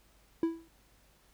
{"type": "tone with exponential decay", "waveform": "triangle", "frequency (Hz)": 329.6, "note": "E4", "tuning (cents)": 0, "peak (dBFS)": -21, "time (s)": [0.43, 0.68], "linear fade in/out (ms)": 2, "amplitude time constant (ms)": 54, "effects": ["added 50 Hz sine -66 dBFS peak until 1.33 s", "pink hiss -66 dBFS RMS until 1.33 s"]}